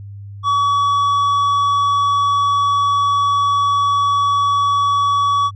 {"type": "tone with tanh clipping", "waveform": "sine", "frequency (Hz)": 1135, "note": "C#6", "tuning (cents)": 41, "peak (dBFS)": -14, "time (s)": [0.43, 5.51], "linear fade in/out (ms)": 50, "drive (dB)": 7, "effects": ["added 100 Hz sine -30 dBFS peak until 5.55 s"]}